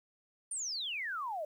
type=exponential sweep; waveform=sine; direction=down; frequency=9350 to 580 Hz; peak=-35 dBFS; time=0.51-1.45 s; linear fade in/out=5 ms; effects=11-bit